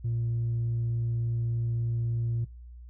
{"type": "tone with tanh clipping", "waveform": "triangle", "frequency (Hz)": 116.54, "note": "A#2", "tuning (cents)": 0, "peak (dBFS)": -27, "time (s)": [0.04, 2.45], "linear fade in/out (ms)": 10, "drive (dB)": 6, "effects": ["noise-tail reverb RT60 0.3 s tail -20 dB re dry", "added 60 Hz sine -43 dBFS peak until 2.89 s"]}